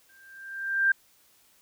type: tone with exponential growth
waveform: sine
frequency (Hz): 1583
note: G6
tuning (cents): +17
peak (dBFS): -17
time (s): 0.09-0.92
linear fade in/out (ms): 5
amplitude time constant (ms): 180
effects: white hiss -62 dBFS RMS until 1.61 s